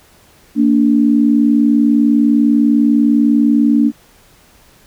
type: tone pair together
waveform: sine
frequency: 230 / 290 Hz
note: A#3 / D4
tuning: -23 / -22 cents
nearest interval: major third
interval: 401 cents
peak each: -11 dBFS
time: 0.55-3.92 s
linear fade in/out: 50 ms
effects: pink hiss -48 dBFS RMS until 4.86 s